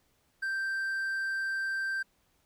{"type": "tone", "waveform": "triangle", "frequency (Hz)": 1568, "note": "G6", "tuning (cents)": 0, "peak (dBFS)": -28, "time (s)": [0.42, 2.03], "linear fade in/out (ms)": 10, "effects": ["pink hiss -71 dBFS RMS until 2.45 s"]}